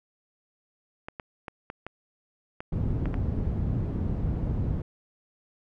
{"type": "clicks", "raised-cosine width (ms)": 0.5, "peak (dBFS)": -21, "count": 8, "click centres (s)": [1.085, 1.198, 1.482, 1.701, 1.866, 2.605, 3.057, 3.142]}
{"type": "low-pass noise", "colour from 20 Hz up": "white", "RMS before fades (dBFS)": -28, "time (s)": [2.72, 4.82], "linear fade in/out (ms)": 5, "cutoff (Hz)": 140, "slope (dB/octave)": 12}
{"effects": []}